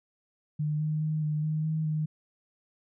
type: tone with pitch steps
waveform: sine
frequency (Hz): 151 / 153.9 / 155.1 / 151.8 / 155 / 157.4 / 154.4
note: D3 / D#3 / D#3 / D#3 / D#3 / D#3 / D#3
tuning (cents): +48 / -19 / -5 / -42 / -6 / +20 / -13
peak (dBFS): -26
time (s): 0.59-2.06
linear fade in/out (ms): 10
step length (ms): 210
effects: none